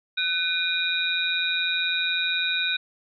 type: tone cluster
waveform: sine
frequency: 1506 / 2440 / 3704 / 3876 Hz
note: F#6 / D#7 / A#7 / B7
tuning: +30 / -34 / -12 / -33 cents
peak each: -28 dBFS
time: 0.17-2.77 s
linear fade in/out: 10 ms
effects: none